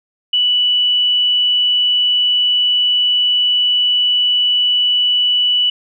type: tone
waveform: sine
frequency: 2960 Hz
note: F#7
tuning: in tune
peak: -11 dBFS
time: 0.33-5.7 s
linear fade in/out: 5 ms
effects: none